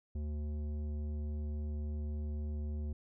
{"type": "tone with tanh clipping", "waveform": "sine", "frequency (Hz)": 74.7, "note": "D2", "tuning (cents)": 30, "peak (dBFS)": -37, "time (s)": [0.15, 2.93], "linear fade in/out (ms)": 5, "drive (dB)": 12, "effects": []}